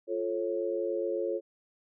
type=chord; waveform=sine; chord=F augmented; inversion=none; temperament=just; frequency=349.2 / 436.5 / 545.7 Hz; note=F4 / A4 / C#5; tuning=0 / -14 / -27 cents; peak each=-33 dBFS; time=0.07-1.41 s; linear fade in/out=50 ms; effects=none